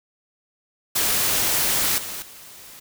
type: noise with level steps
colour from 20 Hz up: white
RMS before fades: -21 / -32 / -43 dBFS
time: 0.95-2.8 s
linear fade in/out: 10 ms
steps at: 1.98 / 2.22 s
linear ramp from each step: 2 ms
effects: none